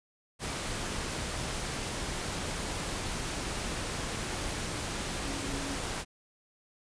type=tone in noise; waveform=sine; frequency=277.2 Hz; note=C#4; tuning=in tune; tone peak=-40 dBFS; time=5.19-5.8 s; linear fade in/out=50 ms; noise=pink; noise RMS=-35 dBFS; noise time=0.39-6.05 s; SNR=-8 dB; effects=resampled to 22050 Hz